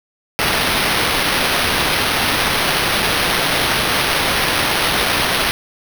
white noise with sample-and-hold, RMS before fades -17 dBFS, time 0.39-5.51 s, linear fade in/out 0 ms, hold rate 7350 Hz, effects none

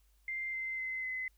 sine tone with pitch steps, 2093 / 2074 / 2055 / 2036 Hz, C7 / C7 / C7 / C7, 0 / -16 / -32 / -48 cents, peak -35 dBFS, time 0.28-1.28 s, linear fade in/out 2 ms, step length 250 ms, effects added 50 Hz sine -65 dBFS peak until 1.37 s + white hiss -75 dBFS RMS until 1.37 s

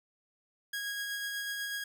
sawtooth tone with tremolo, 1645 Hz, G#6, 17 cents flat, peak -30 dBFS, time 0.73-1.84 s, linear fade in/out 5 ms, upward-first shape sine, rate 8.1 Hz, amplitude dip 25%, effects none

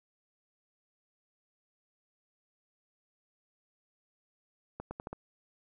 accelerating click train, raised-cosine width 1 ms, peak -25 dBFS, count 5, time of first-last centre 4.8-5.13 s, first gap 110 ms, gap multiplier 0.81, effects none

